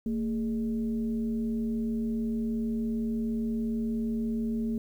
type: tone with frequency modulation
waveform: sine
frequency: 226.6 Hz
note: A#3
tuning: 49 cents flat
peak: -27 dBFS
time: 0.06-4.78 s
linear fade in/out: 2 ms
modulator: 188 Hz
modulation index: 0.47
effects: 10-bit